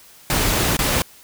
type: noise with dropouts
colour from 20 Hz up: pink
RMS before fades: -19 dBFS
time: 0.3-1.02 s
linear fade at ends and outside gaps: 1 ms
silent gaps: 0.768-0.79 s
effects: white hiss -47 dBFS RMS until 1.23 s